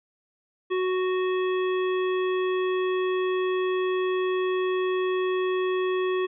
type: harmonic tone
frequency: 370 Hz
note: F#4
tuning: in tune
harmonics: 1 / 3 / 5 / 7 / 9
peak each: -23 / -33 / -37 / -40 / -42 dBFS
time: 0.7-6.27 s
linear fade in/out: 20 ms
effects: none